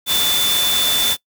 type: tone in noise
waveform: sine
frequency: 3519 Hz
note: A7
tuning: in tune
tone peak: -16 dBFS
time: 0.06-1.17 s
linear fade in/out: 50 ms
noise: white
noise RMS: -20 dBFS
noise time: 0.06-1.17 s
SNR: +1 dB
effects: noise-tail reverb RT60 0.1 s tail -22 dB re dry